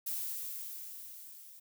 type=noise with level ramp; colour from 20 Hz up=violet; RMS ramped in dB=-36 to -54 dBFS; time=0.06-1.6 s; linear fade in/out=10 ms; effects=none